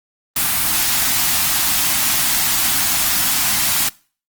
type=band-stop noise; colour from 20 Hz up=white; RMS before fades=-17 dBFS; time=0.36-3.89 s; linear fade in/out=5 ms; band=330 to 650 Hz; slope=48 dB/octave; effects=noise-tail reverb RT60 0.4 s tail -23 dB re dry + Opus 24 kbps